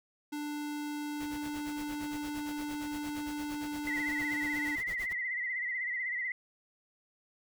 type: tone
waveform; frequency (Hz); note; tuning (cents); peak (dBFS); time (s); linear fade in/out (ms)
square; 295.5; D4; +11; -36; 0.32-4.76; 10
type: noise with tremolo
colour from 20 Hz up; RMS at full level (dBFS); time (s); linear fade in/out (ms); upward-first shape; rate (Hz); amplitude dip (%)
pink; -46; 1.2-5.13; 5; sine; 8.7; 100
type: tone with vibrato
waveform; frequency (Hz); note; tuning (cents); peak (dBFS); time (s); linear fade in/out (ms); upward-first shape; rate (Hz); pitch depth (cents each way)
sine; 1995; B6; +17; -32; 3.87-6.32; 2; sine; 16; 77
effects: none